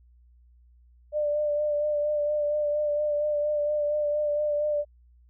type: tone with vibrato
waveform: sine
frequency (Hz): 594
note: D5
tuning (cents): +20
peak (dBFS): -23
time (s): 1.12-4.85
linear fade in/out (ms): 50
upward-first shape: sine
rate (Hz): 4.3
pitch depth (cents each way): 24
effects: added 60 Hz sine -54 dBFS peak until 5.29 s